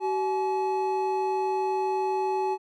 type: tone pair together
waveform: triangle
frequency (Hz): 380 / 852.3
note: F#4 / G#5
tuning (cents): +46 / +45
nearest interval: octave + major second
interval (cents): 1399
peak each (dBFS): -25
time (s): 0-2.58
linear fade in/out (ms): 50
effects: none